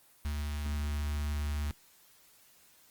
square tone with notch filter, 73.42 Hz, D2, in tune, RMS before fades -33 dBFS, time 0.25-1.71 s, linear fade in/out 0 ms, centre 470 Hz, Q 0.51, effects white hiss -62 dBFS RMS until 2.9 s + Opus 24 kbps

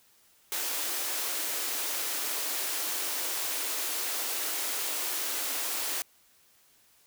white high-pass noise, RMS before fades -32 dBFS, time 0.52-6.02 s, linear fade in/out 0 ms, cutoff 270 Hz, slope 96 dB/octave, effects white hiss -63 dBFS RMS until 7.06 s

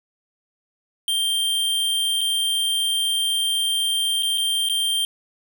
square tone with dropouts, 3168 Hz, G7, 18 cents sharp, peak -20 dBFS, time 1.08-5.05 s, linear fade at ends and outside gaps 1 ms, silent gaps 2.209-2.213 / 4.225-4.231 / 4.376-4.38 / 4.688-4.697 s, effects none

